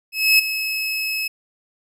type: tone with ADSR envelope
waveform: 30% pulse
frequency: 2581 Hz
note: E7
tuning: 37 cents flat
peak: -7 dBFS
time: 0.12-1.28 s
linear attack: 270 ms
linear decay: 9 ms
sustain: -12 dB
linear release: 9 ms
effects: none